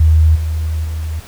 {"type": "tone with level steps", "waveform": "sine", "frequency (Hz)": 79, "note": "D#2", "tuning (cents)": 27, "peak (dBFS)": [-6, -15, -18], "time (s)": [0, 1.2], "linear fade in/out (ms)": 5, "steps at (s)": [0.35, 0.84], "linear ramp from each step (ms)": 10, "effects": ["pink hiss -38 dBFS RMS until 1.27 s"]}